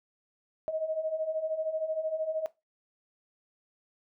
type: beating tone pair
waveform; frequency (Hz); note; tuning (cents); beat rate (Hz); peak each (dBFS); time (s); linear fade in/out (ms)
sine; 622.3 / 635.3; D#5 / D#5; 0 / +36; 13; -35 / -31; 0.68-2.46; 0
effects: noise-tail reverb RT60 0.2 s tail -17 dB re dry